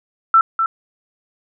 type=tone with echo; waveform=sine; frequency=1334 Hz; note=E6; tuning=20 cents sharp; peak=-7 dBFS; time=0.34-0.41 s; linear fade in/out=2 ms; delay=250 ms; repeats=1; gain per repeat=-7 dB; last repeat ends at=0.66 s; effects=none